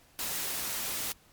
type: noise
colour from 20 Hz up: white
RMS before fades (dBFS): -34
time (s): 0.19-1.12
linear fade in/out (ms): 0
effects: pink hiss -61 dBFS RMS until 1.32 s + MP3 96 kbps